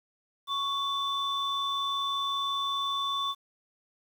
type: tone pair together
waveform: sine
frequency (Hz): 1108.7 / 3517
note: C#6 / A7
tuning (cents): 0 / -1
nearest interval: octave + minor sixth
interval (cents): 1999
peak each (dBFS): -29 / -30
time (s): 0.47-3.35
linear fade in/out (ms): 50
effects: tanh soft clip ceiling -22 dBFS + 9-bit